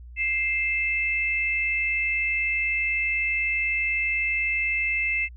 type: tone pair together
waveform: sine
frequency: 2100 / 2632 Hz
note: C7 / E7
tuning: +6 / -3 cents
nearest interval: major third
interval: 391 cents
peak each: -25 dBFS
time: 0.16-5.29 s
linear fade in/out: 50 ms
effects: added 60 Hz sine -40 dBFS peak until 5.36 s